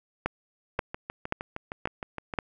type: two click trains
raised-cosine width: 0.5 ms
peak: -11 / -19 dBFS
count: 5 / 11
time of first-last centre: 0.26-2.388 / 0.79-2.338 s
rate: 1.88 / 6.46 Hz
effects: none